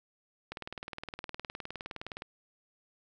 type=click train; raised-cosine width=0.3 ms; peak=-23 dBFS; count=34; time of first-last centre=0.52-2.221 s; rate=19.4 Hz; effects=none